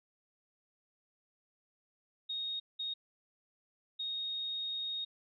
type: tone bursts at uneven times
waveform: sine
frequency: 3729 Hz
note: A#7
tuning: in tune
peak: -35 dBFS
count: 3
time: 2.29-2.6 / 2.79-2.94 / 3.99-5.05 s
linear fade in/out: 10 ms
effects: none